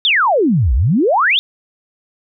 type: exponential two-way sweep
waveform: sine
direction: down then up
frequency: 3729 to 54 to 3729 Hz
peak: -10 dBFS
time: 0.05-1.39 s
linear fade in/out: 0 ms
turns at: 0.74 s
effects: none